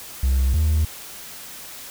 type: tone pair in turn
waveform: triangle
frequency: 65.5 / 77.53 Hz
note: C2 / D#2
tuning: +2 / -6 cents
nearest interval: minor third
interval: 292 cents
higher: second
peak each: -13 dBFS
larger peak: neither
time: 0.23-0.54 / 0.54-0.85 s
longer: neither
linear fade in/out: 5 ms
effects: tanh soft clip ceiling -10 dBFS + white hiss -38 dBFS RMS until 1.9 s